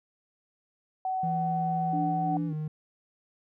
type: tone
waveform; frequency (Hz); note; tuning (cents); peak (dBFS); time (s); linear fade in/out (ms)
sine; 752; F#5; +28; -27; 1.05-2.37; 2
type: tone with pitch glide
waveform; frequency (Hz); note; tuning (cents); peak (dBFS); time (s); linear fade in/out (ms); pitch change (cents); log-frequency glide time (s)
triangle; 166.9 to 153.93; E3 to D#3; +22 to -18; -28; 1.23-2.68; 5; -140; 2.47-2.53
type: tone with tremolo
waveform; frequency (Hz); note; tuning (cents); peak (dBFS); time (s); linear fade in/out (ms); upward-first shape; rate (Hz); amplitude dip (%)
sine; 293.7; D4; 0; -29; 1.93-2.53; 2; sine; 2.8; 65
effects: none